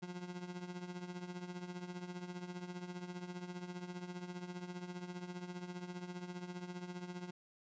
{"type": "tone with tremolo", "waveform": "30% pulse", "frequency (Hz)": 178.5, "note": "F3", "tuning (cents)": 38, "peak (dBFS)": -38, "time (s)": [0.02, 7.31], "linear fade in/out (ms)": 10, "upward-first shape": "triangle", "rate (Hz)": 15, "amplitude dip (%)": 75, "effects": ["resampled to 16000 Hz"]}